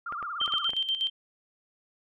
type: tone with vibrato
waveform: sine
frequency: 1285 Hz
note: E6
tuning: 45 cents flat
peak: -32 dBFS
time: 0.06-0.68 s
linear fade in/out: 5 ms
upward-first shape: sine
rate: 17 Hz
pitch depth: 170 cents each way
type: clicks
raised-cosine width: 0.5 ms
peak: -25 dBFS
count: 7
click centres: 0.124 / 0.227 / 0.414 / 0.478 / 0.538 / 0.694 / 0.734 s
type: tone with tremolo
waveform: sine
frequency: 3136 Hz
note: G7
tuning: in tune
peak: -24 dBFS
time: 0.4-1.1 s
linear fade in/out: 10 ms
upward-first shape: square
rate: 8.2 Hz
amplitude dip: 65%
effects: none